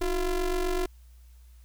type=ring-modulated tone; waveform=square; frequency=170.1 Hz; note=F3; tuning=45 cents flat; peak=-23 dBFS; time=0.01-0.86 s; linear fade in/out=5 ms; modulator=194 Hz; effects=added 60 Hz sine -49 dBFS peak until 1.64 s + white hiss -66 dBFS RMS until 1.64 s